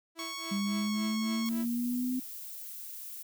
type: tone with tremolo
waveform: sawtooth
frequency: 329.9 Hz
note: E4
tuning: 1 cent sharp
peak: -36 dBFS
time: 0.15-1.66 s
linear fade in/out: 50 ms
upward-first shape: triangle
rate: 3.6 Hz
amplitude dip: 100%
type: tone with pitch glide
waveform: 10% pulse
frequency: 1108.7 to 1097.2 Hz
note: C#6 to C#6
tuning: 0 to -18 cents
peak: -29 dBFS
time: 0.19-1.49 s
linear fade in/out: 0 ms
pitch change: -18 cents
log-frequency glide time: 0.86-0.96 s
type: exponential sweep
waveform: sine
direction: up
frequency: 198.3 to 255.8 Hz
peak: -29 dBFS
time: 0.51-2.2 s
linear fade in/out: 10 ms
type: noise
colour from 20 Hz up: violet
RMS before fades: -43 dBFS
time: 1.45-3.23 s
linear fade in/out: 10 ms
effects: none